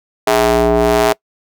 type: ring-modulated tone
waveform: sawtooth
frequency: 118.1 Hz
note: A#2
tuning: 23 cents sharp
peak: -3 dBFS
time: 0.27-1.13 s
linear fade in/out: 5 ms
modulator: 532 Hz
effects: noise-tail reverb RT60 0.1 s tail -24 dB re dry